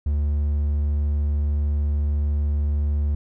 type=tone; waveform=triangle; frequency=73.2 Hz; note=D2; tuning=5 cents flat; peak=-17 dBFS; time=0.06-3.15 s; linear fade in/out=5 ms; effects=none